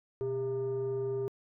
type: tone pair together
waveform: sine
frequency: 125.05 / 399.3 Hz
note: B2 / G4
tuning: +22 / +32 cents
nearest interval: octave + minor sixth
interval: 2010 cents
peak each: -36 / -29 dBFS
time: 0.21-1.28 s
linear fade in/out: 0 ms
effects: tanh soft clip ceiling -28 dBFS